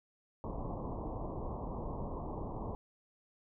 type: low-pass noise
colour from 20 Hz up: pink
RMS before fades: -40 dBFS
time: 0.44-2.75 s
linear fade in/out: 0 ms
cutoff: 1100 Hz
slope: 96 dB/octave
effects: none